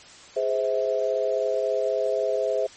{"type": "chord", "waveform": "sine", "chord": "Ab augmented", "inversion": "none", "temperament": "just", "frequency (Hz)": [415.3, 519.1, 648.9], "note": ["Ab4", "C5", "E5"], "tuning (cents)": [0, -14, -27], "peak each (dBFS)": [-27, -25, -26], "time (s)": [0.36, 2.67], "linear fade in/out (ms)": 10, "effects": ["white hiss -47 dBFS RMS until 2.76 s", "MP3 32 kbps"]}